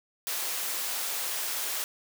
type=high-pass noise; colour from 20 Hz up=white; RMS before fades=-32 dBFS; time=0.27-1.84 s; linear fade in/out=0 ms; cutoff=460 Hz; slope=12 dB/octave; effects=none